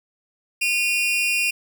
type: tone pair together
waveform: 40% pulse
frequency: 2452 / 2752 Hz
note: D#7 / F7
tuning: -26 / -26 cents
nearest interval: major second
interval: 200 cents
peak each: -21 dBFS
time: 0.61-1.51 s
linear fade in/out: 10 ms
effects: none